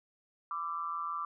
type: tone with amplitude modulation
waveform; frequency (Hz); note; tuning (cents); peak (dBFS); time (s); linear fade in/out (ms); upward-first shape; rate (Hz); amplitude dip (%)
sine; 1174.7; D6; 0; -30; 0.51-1.25; 2; sine; 166; 80
effects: none